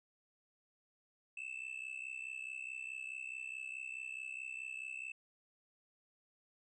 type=tone with amplitude modulation; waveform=triangle; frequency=2637 Hz; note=E7; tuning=in tune; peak=-37 dBFS; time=1.37-5.12 s; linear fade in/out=5 ms; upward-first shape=sine; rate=64.7 Hz; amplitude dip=85%; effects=resampled to 22050 Hz